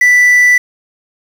triangle tone with quantisation, 1975.5 Hz, B6, in tune, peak -3 dBFS, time 0.01-0.58 s, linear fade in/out 5 ms, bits 5, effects none

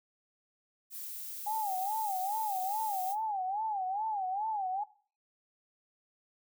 violet noise, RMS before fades -42 dBFS, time 0.9-3.16 s, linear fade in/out 50 ms
sine tone with vibrato, 809 Hz, G#5, 46 cents flat, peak -31 dBFS, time 1.46-4.84 s, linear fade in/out 10 ms, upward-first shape sine, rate 2.4 Hz, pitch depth 160 cents each way
effects noise-tail reverb RT60 0.4 s tail -17 dB re dry

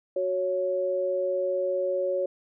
sine tone pair together, 370 / 554.8 Hz, F#4 / C#5, 0 / +1 cents, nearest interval perfect fifth, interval 701 cents, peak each -30 / -25 dBFS, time 0.16-2.26 s, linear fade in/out 5 ms, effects none

